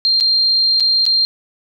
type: tone with dropouts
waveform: sine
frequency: 4186 Hz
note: C8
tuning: in tune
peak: -11 dBFS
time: 0.05-1.25 s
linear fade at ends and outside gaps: 0 ms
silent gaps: 0.201-0.208 / 0.799-0.805 / 1.054-1.064 s
effects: none